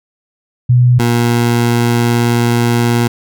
sine / 20% pulse tone pair in turn, 123.47 / 118.78 Hz, B2 / A#2, 0 / +33 cents, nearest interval minor second, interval 67 cents, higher first, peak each -5 dBFS, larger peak neither, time 0.69-0.99 / 0.99-3.08 s, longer second, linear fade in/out 10 ms, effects none

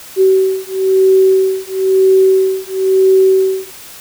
sine beating tone pair, 380 / 381 Hz, F#4 / G4, +46 / -49 cents, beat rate 1 Hz, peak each -11 dBFS, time 0.16-3.71 s, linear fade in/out 50 ms, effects white hiss -34 dBFS RMS until 4 s

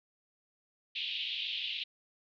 pink band-pass noise, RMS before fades -37 dBFS, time 0.95-1.84 s, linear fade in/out 10 ms, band 2700 to 3700 Hz, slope 48 dB/octave, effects none

